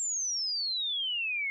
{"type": "exponential sweep", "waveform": "sine", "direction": "down", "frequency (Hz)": [7500, 2138], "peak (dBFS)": -29, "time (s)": [0, 1.5], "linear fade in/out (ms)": 0, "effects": []}